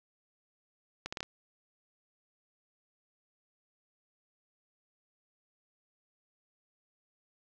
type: accelerating click train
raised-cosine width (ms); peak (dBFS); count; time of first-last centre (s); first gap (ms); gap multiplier
0.2; -19; 5; 1.06-1.23; 65; 0.72
effects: low-pass 7000 Hz 12 dB/octave + 9-bit